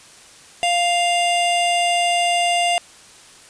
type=tone pair together; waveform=square; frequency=698.5 / 2794 Hz; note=F5 / F7; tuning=0 / 0 cents; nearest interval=2 octaves; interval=2400 cents; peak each=-18 / -22 dBFS; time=0.63-2.78 s; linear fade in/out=0 ms; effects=white hiss -45 dBFS RMS until 3.49 s + resampled to 22050 Hz